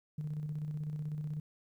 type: tone with tremolo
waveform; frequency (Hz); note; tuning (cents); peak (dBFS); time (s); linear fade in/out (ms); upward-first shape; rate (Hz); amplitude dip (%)
sine; 151.2; D#3; -49; -33; 0.18-1.4; 5; square; 16; 40
effects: tanh soft clip ceiling -30 dBFS + 12-bit